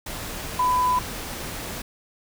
sine tone in noise, 1000 Hz, B5, 21 cents sharp, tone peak -18 dBFS, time 0.59-0.99 s, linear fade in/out 5 ms, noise pink, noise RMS -33 dBFS, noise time 0.06-1.82 s, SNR +12 dB, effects none

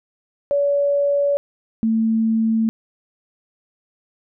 sine tone pair in turn, 569 / 223.5 Hz, C#5 / A3, +45 / +27 cents, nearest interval octave + major third, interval 1618 cents, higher first, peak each -15 dBFS, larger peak neither, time 0.51-1.37 / 1.83-2.69 s, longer neither, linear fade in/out 0 ms, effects none

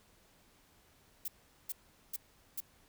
violet noise bursts, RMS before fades -38 dBFS, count 4, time 1.25-2.604 s, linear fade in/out 5 ms, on 31 ms, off 410 ms, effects pink hiss -66 dBFS RMS until 2.88 s

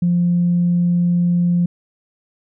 sine tone, 174.61 Hz, F3, in tune, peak -12 dBFS, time 0.02-1.66 s, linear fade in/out 5 ms, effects tanh soft clip ceiling -8 dBFS

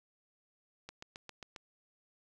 click train, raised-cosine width 0.2 ms, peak -28 dBFS, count 6, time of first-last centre 0.89-1.562 s, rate 7.44 Hz, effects none

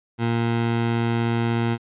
20% pulse tone, 116.54 Hz, A#2, in tune, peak -15 dBFS, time 0.18-1.78 s, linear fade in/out 50 ms, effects resampled to 8000 Hz

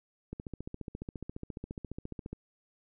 click train, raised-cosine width 3 ms, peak -26 dBFS, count 30, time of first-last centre 0.33-2.33 s, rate 14.5 Hz, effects none

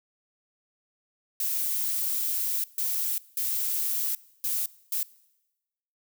violet noise bursts at uneven times, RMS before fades -28 dBFS, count 5, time 1.4-2.64 / 2.78-3.18 / 3.37-4.15 / 4.44-4.66 / 4.92-5.03 s, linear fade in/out 2 ms, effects noise-tail reverb RT60 1.0 s tail -22 dB re dry

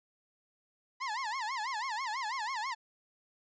30% pulse tone with vibrato, 958 Hz, A#5, 47 cents sharp, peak -31 dBFS, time 1-2.75 s, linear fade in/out 20 ms, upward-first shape sine, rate 6.1 Hz, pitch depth 230 cents each way, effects resampled to 16000 Hz

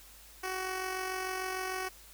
10% pulse tone with amplitude modulation, 374.3 Hz, F#4, 20 cents sharp, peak -24 dBFS, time 0.43-1.89 s, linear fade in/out 10 ms, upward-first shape sine, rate 46.7 Hz, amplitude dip 40%, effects added 50 Hz sine -58 dBFS peak until 2.13 s + white hiss -55 dBFS RMS until 2.13 s

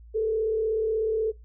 sine tone with frequency modulation, 440 Hz, A4, in tune, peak -22 dBFS, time 0.14-1.32 s, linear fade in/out 20 ms, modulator 36.4 Hz, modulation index 0.44, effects noise-tail reverb RT60 0.2 s tail -21 dB re dry + added 57 Hz sine -45 dBFS peak until 1.44 s

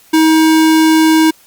square tone, 317.7 Hz, D#4, 36 cents sharp, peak -7 dBFS, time 0.13-1.31 s, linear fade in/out 10 ms, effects white hiss -46 dBFS RMS until 1.46 s + Opus 48 kbps

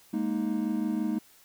triangle chord, Ab suspended second, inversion none, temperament just, 207.7 / 233.6 / 311.5 Hz, Ab3 / Bb3 / Eb4, 0 / +4 / +2 cents, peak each -29 dBFS, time 0.13-1.19 s, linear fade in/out 10 ms, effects white hiss -58 dBFS RMS until 1.44 s

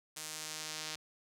sawtooth tone with band-pass filter sweep, 155.56 Hz, D#3, in tune, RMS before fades -43 dBFS, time 0.16-0.96 s, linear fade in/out 10 ms, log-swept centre 8200 to 5000 Hz, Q 1.1, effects none

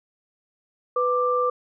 sine tone pair together, 496.5 / 1181 Hz, B4 / D6, +9 / +9 cents, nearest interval octave + minor third, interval 1500 cents, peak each -22 dBFS, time 0.96-1.5 s, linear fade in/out 5 ms, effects none

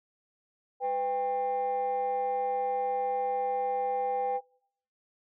sine tone pair together, 501.4 / 796 Hz, B4 / G5, +26 / +26 cents, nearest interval minor sixth, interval 800 cents, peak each -30 / -27 dBFS, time 0.8-4.41 s, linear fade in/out 50 ms, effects noise-tail reverb RT60 0.7 s tail -26 dB re dry + tanh soft clip ceiling -23 dBFS

